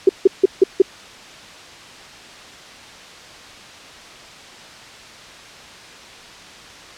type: tone bursts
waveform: sine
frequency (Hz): 382.3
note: G4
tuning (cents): -43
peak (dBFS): -5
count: 5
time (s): 0.07-0.82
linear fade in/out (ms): 5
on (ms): 22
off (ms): 160
effects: white hiss -39 dBFS RMS until 6.97 s + low-pass 5000 Hz 12 dB/octave